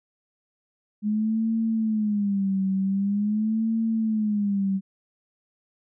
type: tone with vibrato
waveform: sine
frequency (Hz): 207.7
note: G#3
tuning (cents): 0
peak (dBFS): -21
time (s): 1.02-4.81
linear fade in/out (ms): 50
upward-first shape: sine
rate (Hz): 0.45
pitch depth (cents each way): 140
effects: none